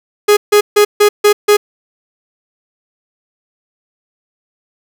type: tone bursts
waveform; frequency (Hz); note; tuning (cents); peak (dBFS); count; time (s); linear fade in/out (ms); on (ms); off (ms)
45% pulse; 415.3; G#4; 0; -5; 6; 0.28-1.57; 10; 90; 150
effects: none